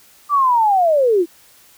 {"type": "linear sweep", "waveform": "sine", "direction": "down", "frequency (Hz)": [1186, 318.1], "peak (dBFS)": -11, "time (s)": [0.29, 1.26], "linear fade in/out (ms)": 50, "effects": ["white hiss -49 dBFS RMS until 1.77 s"]}